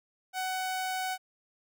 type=tone; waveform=sawtooth; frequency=748 Hz; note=F#5; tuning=19 cents sharp; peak=-27 dBFS; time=0.33-1.18 s; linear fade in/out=50 ms; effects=none